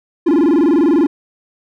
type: tone with vibrato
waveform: triangle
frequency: 311.1 Hz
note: D#4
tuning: in tune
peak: -7 dBFS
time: 0.26-1.07 s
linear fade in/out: 10 ms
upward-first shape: square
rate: 20 Hz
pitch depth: 180 cents each way
effects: none